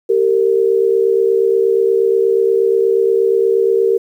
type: tone pair together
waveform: sine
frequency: 389.8 / 458.2 Hz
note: G4 / A#4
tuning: -10 / -30 cents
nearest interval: minor third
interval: 280 cents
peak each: -13 dBFS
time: 0.09-3.98 s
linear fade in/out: 10 ms
effects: 8-bit